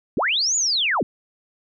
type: linear two-way sweep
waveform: sine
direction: up then down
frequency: 130.81 to 7040 to 130.81 Hz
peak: -18 dBFS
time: 0.17-1.03 s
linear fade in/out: 2 ms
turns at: 0.56 s
effects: none